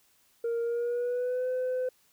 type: tone with pitch glide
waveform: sine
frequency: 466.2 to 508.4 Hz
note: A#4 to C5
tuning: 0 to -50 cents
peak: -25 dBFS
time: 0.44-1.89 s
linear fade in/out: 5 ms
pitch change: +150 cents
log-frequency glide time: 0.62-1.48 s
effects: tanh soft clip ceiling -26 dBFS + white hiss -66 dBFS RMS until 2.12 s